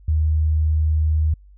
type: tone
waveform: sine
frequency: 77.78 Hz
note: D#2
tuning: in tune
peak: -15 dBFS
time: 0.08-1.34 s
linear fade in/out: 5 ms
effects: added 49 Hz sine -44 dBFS peak until 1.57 s